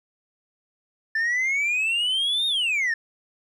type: exponential two-way sweep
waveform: sine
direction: up then down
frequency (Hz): 1760 to 3729 to 1760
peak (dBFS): -18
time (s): 1.15-2.94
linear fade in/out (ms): 5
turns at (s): 2.47
effects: tanh soft clip ceiling -20 dBFS + 10-bit